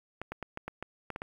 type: clicks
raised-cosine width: 0.5 ms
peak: -22 dBFS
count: 9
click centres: 0.216 / 0.32 / 0.427 / 0.574 / 0.68 / 0.826 / 1.103 / 1.161 / 1.219 s
effects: 9-bit